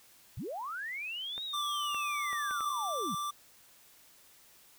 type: linear two-way sweep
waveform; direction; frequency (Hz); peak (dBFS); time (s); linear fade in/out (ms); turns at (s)
sine; up then down; 70.4 to 3859 to 141.3; -36; 0.37-3.15; 5; 1.44
type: clicks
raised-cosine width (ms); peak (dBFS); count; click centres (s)
0.5; -30; 5; 1.379 / 1.946 / 2.33 / 2.51 / 2.607
type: tone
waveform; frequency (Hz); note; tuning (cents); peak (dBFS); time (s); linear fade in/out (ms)
square; 1174.7; D6; 0; -34; 1.53-3.31; 10
effects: white hiss -60 dBFS RMS until 4.78 s